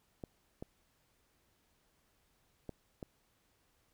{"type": "clicks", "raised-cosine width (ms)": 2, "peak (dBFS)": -29, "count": 4, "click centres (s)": [0.238, 0.625, 2.693, 3.028], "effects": ["pink hiss -74 dBFS RMS until 3.93 s"]}